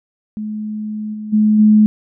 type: tone with level steps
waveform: sine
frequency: 213.4 Hz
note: G#3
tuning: 47 cents sharp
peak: -21 / -24 / -9 / -6 dBFS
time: 0.37-1.86 s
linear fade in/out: 0 ms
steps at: 1.13 / 1.32 / 1.58 s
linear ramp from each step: 20 ms
effects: none